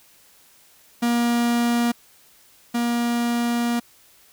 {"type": "tone pair in turn", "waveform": "45% pulse", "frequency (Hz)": [237.4, 237.4], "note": ["A#3", "A#3"], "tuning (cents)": [32, 32], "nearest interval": "unison", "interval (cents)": 0, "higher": "neither", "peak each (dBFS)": [-18, -20], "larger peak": "first", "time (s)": [[1.02, 1.92], [2.74, 3.8]], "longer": "second", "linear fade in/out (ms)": 10, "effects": ["white hiss -54 dBFS RMS until 4.32 s"]}